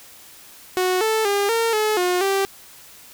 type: tone with pitch steps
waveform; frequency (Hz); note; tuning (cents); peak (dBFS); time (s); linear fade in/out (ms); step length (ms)
sawtooth; 367.7 / 439.8 / 403.4 / 457.9 / 428.7 / 359.5 / 391.1; F#4 / A4 / G4 / A#4 / A4 / F#4 / G4; -11 / -1 / +50 / -31 / -45 / -50 / -4; -14; 0.77-2.45; 0; 240
effects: white hiss -45 dBFS RMS until 3.13 s